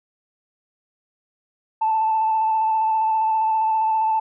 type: tone with vibrato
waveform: sine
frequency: 880 Hz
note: A5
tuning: in tune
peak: -16 dBFS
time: 1.81-4.2 s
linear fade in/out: 10 ms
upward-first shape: square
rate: 15 Hz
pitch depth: 15 cents each way
effects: tanh soft clip ceiling -12 dBFS